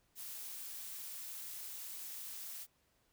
blue noise with amplitude modulation, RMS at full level -44 dBFS, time 0.15-2.67 s, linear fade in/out 50 ms, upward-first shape sine, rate 280 Hz, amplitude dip 50%, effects pink hiss -75 dBFS RMS until 3.12 s

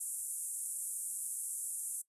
pink band-pass noise, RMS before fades -40 dBFS, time 0-2.02 s, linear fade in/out 10 ms, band 8300 to 11000 Hz, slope 48 dB/octave, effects noise-tail reverb RT60 0.1 s tail -19 dB re dry + resampled to 32000 Hz

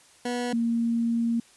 20% pulse / sine tone pair in turn, 243.8 / 232.3 Hz, B3 / A#3, -22 / -6 cents, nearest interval minor second, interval 84 cents, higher first, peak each -22 dBFS, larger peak neither, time 0.25-0.53 / 0.53-1.4 s, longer second, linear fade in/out 5 ms, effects white hiss -56 dBFS RMS until 1.56 s + resampled to 24000 Hz

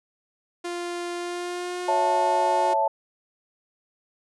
sawtooth tone with pitch glide, 348.8 to 361.5 Hz, F4 to F#4, -2 to -40 cents, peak -25 dBFS, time 0.64-2.74 s, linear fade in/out 10 ms, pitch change +62 cents, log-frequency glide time 1.15-2.03 s
sine chord, A major, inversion first, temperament equal, 554.4 / 659.3 / 880 Hz, C#5 / E5 / A5, 0 / 0 / 0 cents, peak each -27 / -26 / -21 dBFS, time 1.88-2.88 s, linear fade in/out 5 ms
effects resampled to 24000 Hz

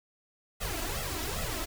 pink noise with flanger, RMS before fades -34 dBFS, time 0.6-1.66 s, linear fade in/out 20 ms, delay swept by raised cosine 1.5 to 3.1 ms, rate 2.5 Hz, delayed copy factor +1, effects none

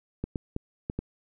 clicks, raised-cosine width 3 ms, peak -17 dBFS, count 5, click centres 0.24 / 0.358 / 0.564 / 0.899 / 0.99 s, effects none

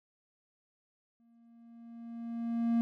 triangle tone with exponential growth, 232.4 Hz, A#3, 5 cents flat, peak -22 dBFS, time 1.2-2.81 s, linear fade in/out 0 ms, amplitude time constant 350 ms, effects none

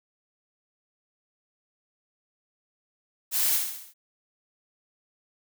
blue noise with echo, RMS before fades -25 dBFS, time 3.31-3.61 s, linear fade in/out 50 ms, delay 66 ms, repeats 5, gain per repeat -5 dB, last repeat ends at 3.94 s, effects none

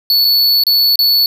square tone with dropouts, 4435 Hz, C#8, in tune, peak -9 dBFS, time 0.1-1.26 s, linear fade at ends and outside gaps 1 ms, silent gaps 0.246-0.249 / 0.637-0.667 / 0.957-0.99 s, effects none

